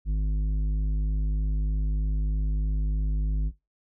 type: tone with tanh clipping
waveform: triangle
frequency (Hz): 51.6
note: G#1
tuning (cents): -10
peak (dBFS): -24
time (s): 0.05-3.52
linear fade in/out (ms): 50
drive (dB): 13
effects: noise-tail reverb RT60 0.2 s tail -18 dB re dry